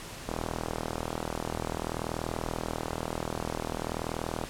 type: click train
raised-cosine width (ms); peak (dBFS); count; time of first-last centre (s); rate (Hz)
1; -17; 169; 0.29-4.438; 40.5
effects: pink hiss -42 dBFS RMS until 4.49 s + low-pass 11000 Hz 12 dB/octave